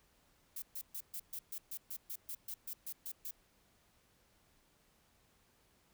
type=noise bursts; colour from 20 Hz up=violet; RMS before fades=-43 dBFS; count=15; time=0.56-3.31 s; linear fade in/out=5 ms; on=62 ms; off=130 ms; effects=pink hiss -71 dBFS RMS until 5.93 s